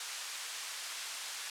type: band-pass noise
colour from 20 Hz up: white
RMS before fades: -42 dBFS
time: 0-1.5 s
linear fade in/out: 2 ms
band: 980 to 7800 Hz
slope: 12 dB/octave
effects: low-pass 12000 Hz 12 dB/octave